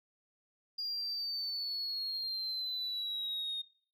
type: exponential sweep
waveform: sine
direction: down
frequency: 4821 to 3695 Hz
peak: -33 dBFS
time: 0.78-3.62 s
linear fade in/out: 10 ms
effects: noise-tail reverb RT60 0.5 s tail -23 dB re dry + tanh soft clip ceiling -32 dBFS